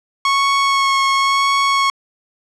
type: tone with vibrato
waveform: sawtooth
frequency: 1100 Hz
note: C#6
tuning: 14 cents flat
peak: -9 dBFS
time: 0.25-1.9 s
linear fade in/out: 2 ms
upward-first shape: sine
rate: 0.95 Hz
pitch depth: 13 cents each way
effects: low-pass 6000 Hz 12 dB/octave